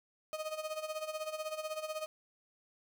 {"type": "tone with tremolo", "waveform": "35% pulse", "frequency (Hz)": 622.3, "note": "D#5", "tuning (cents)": 0, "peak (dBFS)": -33, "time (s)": [0.33, 2.06], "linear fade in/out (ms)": 0, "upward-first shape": "sine", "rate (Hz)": 16, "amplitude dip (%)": 75, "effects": []}